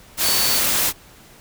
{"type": "tone in noise", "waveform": "sine", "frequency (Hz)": 4481, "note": "C#8", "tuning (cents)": 18, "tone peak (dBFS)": -22, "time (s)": [0.22, 0.62], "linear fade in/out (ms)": 50, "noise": "white", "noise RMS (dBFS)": -19, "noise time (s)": [0.17, 0.93], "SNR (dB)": -6, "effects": ["pink hiss -47 dBFS RMS until 1.4 s"]}